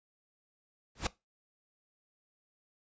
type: noise with exponential growth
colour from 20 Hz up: pink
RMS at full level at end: -26 dBFS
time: 0.95-1.07 s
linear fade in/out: 5 ms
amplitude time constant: 25 ms
effects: noise-tail reverb RT60 0.2 s tail -19 dB re dry + resampled to 16000 Hz